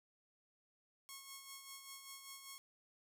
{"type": "tone with tremolo", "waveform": "5% pulse", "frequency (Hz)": 1092, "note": "C#6", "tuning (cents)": -26, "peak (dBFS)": -37, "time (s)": [1.09, 2.58], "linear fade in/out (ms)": 0, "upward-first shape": "sine", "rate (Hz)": 5.1, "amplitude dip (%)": 50, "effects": []}